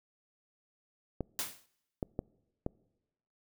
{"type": "clicks", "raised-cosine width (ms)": 2, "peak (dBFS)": -20, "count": 4, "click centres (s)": [1.207, 2.028, 2.191, 2.664]}
{"type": "noise with exponential decay", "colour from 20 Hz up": "white", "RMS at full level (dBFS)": -32, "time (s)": [1.39, 1.66], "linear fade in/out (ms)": 1, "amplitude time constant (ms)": 58}
{"effects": ["noise-tail reverb RT60 1.0 s tail -25 dB re dry"]}